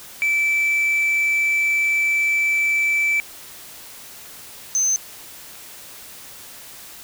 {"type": "tone pair in turn", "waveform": "sine", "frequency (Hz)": [2321, 6196], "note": ["D7", "G8"], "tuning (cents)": [-21, -21], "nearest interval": "octave + perfect fourth", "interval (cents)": 1700, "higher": "second", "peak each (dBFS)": [-14, -14], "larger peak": "neither", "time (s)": [[0.22, 3.2], [4.75, 4.96]], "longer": "first", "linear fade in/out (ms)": 0, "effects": ["tanh soft clip ceiling -15 dBFS", "white hiss -40 dBFS RMS until 7.03 s"]}